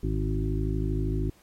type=harmonic tone with a mistuned harmonic; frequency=53 Hz; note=G#1; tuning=36 cents sharp; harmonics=1 / 2 / 3 / 5 / 6 / 7; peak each=-28 / -31 / -33 / -35 / -36 / -36 dBFS; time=0.03-1.3 s; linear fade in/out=5 ms; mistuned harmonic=3; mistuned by=-15 cents; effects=pink hiss -61 dBFS RMS until 1.42 s + AAC 48 kbps